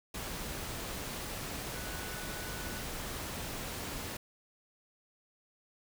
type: tone in noise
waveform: sine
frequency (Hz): 1480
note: F#6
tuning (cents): 0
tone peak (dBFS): -48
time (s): 1.75-2.82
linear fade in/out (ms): 5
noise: pink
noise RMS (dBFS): -40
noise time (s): 0.14-4.17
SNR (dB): -11
effects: none